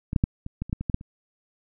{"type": "clicks", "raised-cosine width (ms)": 5, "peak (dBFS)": [-16, -7, -7, -22, -16, -25, -12, -18, -13, -7, -28], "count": 11, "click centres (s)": [0.131, 0.162, 0.239, 0.464, 0.62, 0.696, 0.729, 0.81, 0.898, 0.944, 1.011], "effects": []}